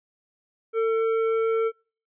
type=tone with hard clipping; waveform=triangle; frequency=449.4 Hz; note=A4; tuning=37 cents sharp; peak=-22 dBFS; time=0.73-1.72 s; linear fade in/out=50 ms; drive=12 dB; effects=noise-tail reverb RT60 0.4 s tail -26 dB re dry + resampled to 8000 Hz